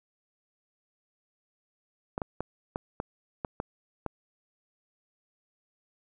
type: clicks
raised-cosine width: 1 ms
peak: -17 dBFS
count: 8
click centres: 2.179 / 2.218 / 2.406 / 2.759 / 3.001 / 3.448 / 3.601 / 4.063 s
effects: none